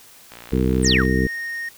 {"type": "click train", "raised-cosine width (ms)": 0.3, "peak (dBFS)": -22, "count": 44, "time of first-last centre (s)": [0.32, 1.053], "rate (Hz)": 58.7}
{"type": "harmonic tone", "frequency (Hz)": 64.2, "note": "C2", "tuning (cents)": -32, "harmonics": [1, 2, 3, 4, 5, 6, 7], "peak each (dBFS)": [-22, -24, -22, -24, -26, -27, -26], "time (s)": [0.52, 1.27], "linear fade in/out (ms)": 5}
{"type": "exponential sweep", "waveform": "sine", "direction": "down", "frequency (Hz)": [10000, 987.8], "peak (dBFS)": -16, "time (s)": [0.82, 1.04], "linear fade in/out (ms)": 50}
{"type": "tone", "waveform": "triangle", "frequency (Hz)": 1853, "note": "A#6", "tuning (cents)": -11, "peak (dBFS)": -24, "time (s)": [0.84, 1.69], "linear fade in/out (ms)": 5}
{"effects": ["white hiss -47 dBFS RMS until 1.77 s"]}